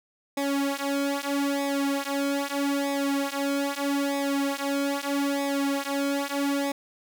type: tone with flanger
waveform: sawtooth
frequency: 280 Hz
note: C#4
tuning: 18 cents sharp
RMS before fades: -27 dBFS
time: 0.37-6.72 s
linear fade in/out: 5 ms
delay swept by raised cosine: 0.67 to 4.67 ms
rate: 0.79 Hz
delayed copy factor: -1
effects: none